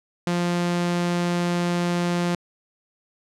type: tone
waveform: sawtooth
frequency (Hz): 174.61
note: F3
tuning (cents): 0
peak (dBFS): -17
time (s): 0.27-2.35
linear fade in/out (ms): 2
effects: low-pass 8000 Hz 12 dB/octave